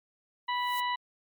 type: noise with exponential growth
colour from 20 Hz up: violet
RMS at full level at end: -37 dBFS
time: 0.47-0.8 s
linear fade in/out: 2 ms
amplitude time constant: 70 ms
type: harmonic tone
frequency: 984 Hz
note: B5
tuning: 7 cents flat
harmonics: 1 / 2 / 3 / 4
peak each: -29 / -35 / -39 / -41 dBFS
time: 0.48-0.96 s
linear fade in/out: 10 ms
effects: MP3 96 kbps